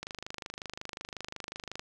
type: click train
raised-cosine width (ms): 0.2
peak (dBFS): -21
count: 46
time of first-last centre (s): 0.03-1.795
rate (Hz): 25.5
effects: 10-bit